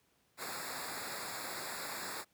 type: noise with comb filter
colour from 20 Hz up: pink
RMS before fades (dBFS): -42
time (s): 0.37-2.25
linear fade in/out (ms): 50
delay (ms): 0.33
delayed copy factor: -1
effects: pink hiss -73 dBFS RMS until 2.33 s + high-pass 80 Hz 12 dB/octave